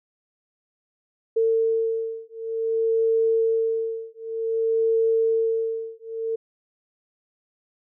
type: beating tone pair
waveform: sine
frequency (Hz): 450.7 / 451.24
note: A4 / A4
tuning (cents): +42 / +44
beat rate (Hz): 0.54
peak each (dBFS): -23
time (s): 1.36-6.36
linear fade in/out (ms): 10
effects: none